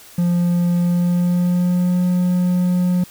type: tone with pitch glide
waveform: triangle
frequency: 174.61 to 179.62 Hz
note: F3 to F3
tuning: 0 to +49 cents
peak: -12 dBFS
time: 0.18-3.04 s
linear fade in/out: 5 ms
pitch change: +49 cents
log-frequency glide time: 0.8-2 s
effects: white hiss -43 dBFS RMS until 3.1 s